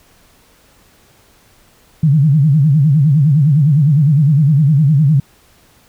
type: tone with vibrato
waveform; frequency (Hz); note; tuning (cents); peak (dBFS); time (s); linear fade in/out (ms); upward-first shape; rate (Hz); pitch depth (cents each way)
sine; 146.83; D3; 0; -7; 2.03-5.2; 5; sine; 9.8; 170
effects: pink hiss -50 dBFS RMS until 5.88 s